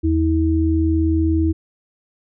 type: tone pair together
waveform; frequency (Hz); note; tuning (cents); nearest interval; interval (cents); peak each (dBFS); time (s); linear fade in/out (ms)
sine; 81.25 / 321.9; E2 / E4; -24 / -41; 2 octaves; 2383; -17; 0.03-1.53; 20
effects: none